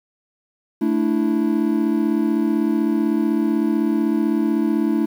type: chord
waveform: triangle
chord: A suspended fourth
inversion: none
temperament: equal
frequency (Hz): 220 / 293.7 / 329.6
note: A3 / D4 / E4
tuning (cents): 0 / 0 / 0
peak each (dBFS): -19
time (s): 0.81-5.06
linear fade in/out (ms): 10
effects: 8-bit